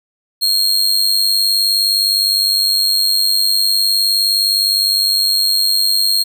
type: tone with amplitude modulation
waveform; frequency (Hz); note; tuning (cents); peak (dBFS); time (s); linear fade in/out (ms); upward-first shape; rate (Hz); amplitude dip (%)
40% pulse; 4250; C8; +26; -8; 0.41-6.24; 20; sine; 99.6; 60
effects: none